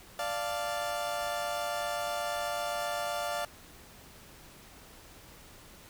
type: chord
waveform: 30% pulse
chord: D minor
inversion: none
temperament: equal with one note detuned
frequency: 587.3 / 695.2 / 880 Hz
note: D5 / F5 / A5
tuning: 0 / -8 / 0 cents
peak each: -33 / -32 / -38 dBFS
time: 0.19-3.45 s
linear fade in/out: 2 ms
effects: pink hiss -53 dBFS RMS until 5.89 s